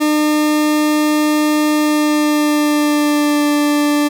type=tone with pitch glide; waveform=40% pulse; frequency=302.2 to 293.8 Hz; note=D4 to D4; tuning=+50 to +1 cents; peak=-11 dBFS; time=0-4.09 s; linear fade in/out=20 ms; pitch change=-49 cents; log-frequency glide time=1.73-3.5 s; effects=none